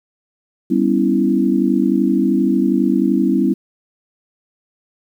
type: chord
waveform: sine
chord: C# half-diminished seventh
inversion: second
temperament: equal with one note detuned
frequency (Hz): 196 / 246.9 / 279.6 / 329.6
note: G3 / B3 / C#4 / E4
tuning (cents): 0 / 0 / +15 / 0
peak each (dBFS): -18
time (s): 0.7-3.54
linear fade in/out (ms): 10
effects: 8-bit